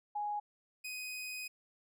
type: tone pair in turn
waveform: sine / sawtooth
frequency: 830.6 / 2503 Hz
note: G#5 / D#7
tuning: 0 / +10 cents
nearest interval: octave + perfect fifth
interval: 1910 cents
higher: second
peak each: -34 / -37 dBFS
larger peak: first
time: 0.15-0.4 / 0.84-1.48 s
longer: second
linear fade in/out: 10 ms
effects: none